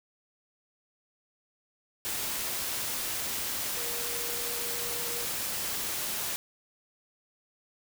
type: tone in noise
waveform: sine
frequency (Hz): 475.9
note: A#4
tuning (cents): +36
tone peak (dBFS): -42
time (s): 3.77-5.25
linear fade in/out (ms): 0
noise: white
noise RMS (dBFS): -33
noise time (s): 2.05-6.36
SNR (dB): -12
effects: none